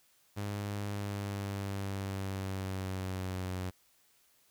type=tone with pitch glide; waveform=sawtooth; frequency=101.9 to 92.37 Hz; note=G#2 to F#2; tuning=-32 to -2 cents; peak=-31 dBFS; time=0.36-3.71 s; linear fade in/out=20 ms; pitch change=-170 cents; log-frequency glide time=0.86-3.52 s; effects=white hiss -68 dBFS RMS until 4.5 s